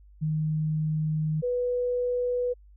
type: tone pair in turn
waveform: sine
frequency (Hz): 155.1 / 492.4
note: D#3 / B4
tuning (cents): -5 / -5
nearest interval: octave + minor sixth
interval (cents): 2000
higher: second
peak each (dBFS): -24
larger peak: neither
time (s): 0.21-1.42 / 1.42-2.54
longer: first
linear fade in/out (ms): 20
effects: added 50 Hz sine -50 dBFS peak until 2.76 s